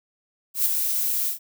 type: noise with ADSR envelope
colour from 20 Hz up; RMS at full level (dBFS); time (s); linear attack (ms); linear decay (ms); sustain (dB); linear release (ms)
violet; -19; 0.54-1.39; 120; 4; -5; 120
effects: none